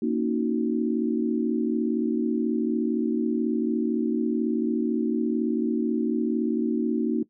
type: chord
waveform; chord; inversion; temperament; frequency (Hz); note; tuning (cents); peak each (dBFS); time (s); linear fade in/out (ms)
sine; D# minor seventh; second; equal; 233.1 / 277.2 / 311.1 / 370; A#3 / C#4 / D#4 / F#4; 0 / 0 / 0 / 0; -25 / -31 / -27 / -29; 0.02-7.23; 5
effects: noise-tail reverb RT60 0.1 s tail -18 dB re dry